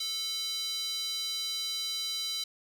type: tone with high-pass filter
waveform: square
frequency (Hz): 440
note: A4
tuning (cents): 0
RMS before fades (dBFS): -34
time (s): 0-2.44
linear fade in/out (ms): 5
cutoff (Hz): 4000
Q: 4.5
effects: none